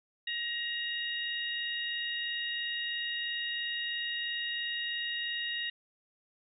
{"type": "harmonic tone", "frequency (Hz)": 943, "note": "A#5", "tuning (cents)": 20, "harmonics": [2, 3, 4], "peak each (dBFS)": [-36, -37, -38], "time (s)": [0.27, 5.7], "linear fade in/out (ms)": 5, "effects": []}